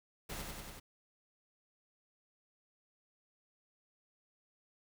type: noise with echo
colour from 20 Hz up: pink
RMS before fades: -43 dBFS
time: 0.29-0.42 s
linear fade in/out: 10 ms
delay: 95 ms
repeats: 4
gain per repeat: -2 dB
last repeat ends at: 0.8 s
effects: none